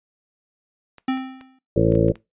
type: clicks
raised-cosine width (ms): 0.3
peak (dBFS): -27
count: 7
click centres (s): 0.983 / 1.174 / 1.411 / 1.922 / 1.953 / 2.084 / 2.156
type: tone with exponential decay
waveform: square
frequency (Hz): 261.6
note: C4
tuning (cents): 0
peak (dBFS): -18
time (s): 1.08-1.59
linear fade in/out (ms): 5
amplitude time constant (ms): 110
type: harmonic tone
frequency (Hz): 55.8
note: A1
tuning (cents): +25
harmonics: 1 / 2 / 3 / 4 / 5 / 6 / 8 / 9 / 10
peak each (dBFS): -27 / -22 / -22 / -27 / -27 / -21 / -21 / -23 / -24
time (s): 1.76-2.12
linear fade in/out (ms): 5
effects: noise-tail reverb RT60 0.2 s tail -19 dB re dry + resampled to 8000 Hz